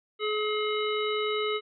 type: harmonic tone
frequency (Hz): 424.9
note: G#4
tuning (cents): +40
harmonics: 1 / 3 / 5 / 7 / 9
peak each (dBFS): -28 / -33 / -35 / -36 / -38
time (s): 0.19-1.61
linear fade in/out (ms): 50
effects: none